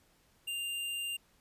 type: tone with sample-and-hold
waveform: sine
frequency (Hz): 2794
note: F7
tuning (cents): 0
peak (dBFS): -34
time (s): 0.47-1.17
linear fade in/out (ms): 10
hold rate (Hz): 11025
effects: pink hiss -68 dBFS RMS until 1.4 s + resampled to 32000 Hz